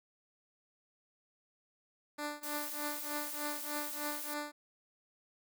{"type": "tone with tremolo", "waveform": "10% pulse", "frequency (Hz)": 295.4, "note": "D4", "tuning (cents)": 10, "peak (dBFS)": -27, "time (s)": [2.18, 4.52], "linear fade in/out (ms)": 10, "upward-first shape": "triangle", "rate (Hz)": 3.3, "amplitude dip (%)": 95}
{"type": "noise", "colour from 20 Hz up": "blue", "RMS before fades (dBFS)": -42, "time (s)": [2.43, 4.34], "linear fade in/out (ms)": 5}
{"effects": []}